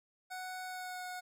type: tone with pitch glide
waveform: 25% pulse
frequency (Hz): 740 to 729.4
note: F#5 to F#5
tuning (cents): 0 to -25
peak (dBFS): -37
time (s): 0.3-1.21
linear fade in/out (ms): 20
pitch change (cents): -25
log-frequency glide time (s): 0.65-1.04
effects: none